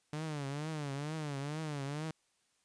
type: tone with vibrato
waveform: sawtooth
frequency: 147.7 Hz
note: D3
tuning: 10 cents sharp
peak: -33 dBFS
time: 0.13-2.11 s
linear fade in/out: 2 ms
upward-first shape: triangle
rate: 2.2 Hz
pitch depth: 150 cents each way
effects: white hiss -75 dBFS RMS until 2.64 s + resampled to 22050 Hz